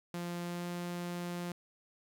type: tone with pitch glide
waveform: sawtooth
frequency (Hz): 173.8 to 175.11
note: F3 to F3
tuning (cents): -8 to +5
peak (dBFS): -33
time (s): 0.14-1.52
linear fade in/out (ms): 2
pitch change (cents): +13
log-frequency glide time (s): 0.42-0.67
effects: 11-bit